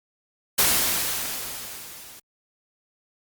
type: noise with level ramp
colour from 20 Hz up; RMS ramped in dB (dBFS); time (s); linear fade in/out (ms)
white; -18 to -45; 0.58-2.2; 10
effects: Opus 48 kbps